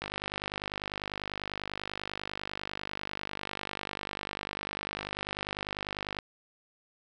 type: click train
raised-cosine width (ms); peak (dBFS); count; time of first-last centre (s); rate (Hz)
0.3; -18; 310; 0.02-6.188; 50.1
effects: none